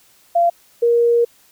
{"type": "tone pair in turn", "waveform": "sine", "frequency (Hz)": [687, 471.4], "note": ["F5", "A#4"], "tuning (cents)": [-29, 19], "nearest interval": "perfect fifth", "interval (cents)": 652, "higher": "first", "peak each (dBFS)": -11, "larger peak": "neither", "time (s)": [[0.35, 0.5], [0.82, 1.25]], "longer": "second", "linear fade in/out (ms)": 10, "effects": ["white hiss -53 dBFS RMS until 1.51 s"]}